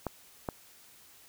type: clicks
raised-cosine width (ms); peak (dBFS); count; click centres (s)
1; -18; 2; 0.067 / 0.488
effects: white hiss -57 dBFS RMS until 1.28 s